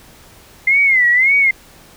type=tone with vibrato; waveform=sine; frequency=2077 Hz; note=C7; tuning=13 cents flat; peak=-9 dBFS; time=0.67-1.51 s; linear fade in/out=5 ms; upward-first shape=sine; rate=1.8 Hz; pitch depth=140 cents each way; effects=pink hiss -44 dBFS RMS until 1.96 s